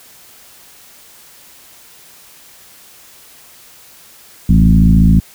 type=tone with frequency modulation; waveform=sine; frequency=122 Hz; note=B2; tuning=21 cents flat; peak=-5 dBFS; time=4.49-5.2 s; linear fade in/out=5 ms; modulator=54.6 Hz; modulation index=1.9; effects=white hiss -42 dBFS RMS until 5.34 s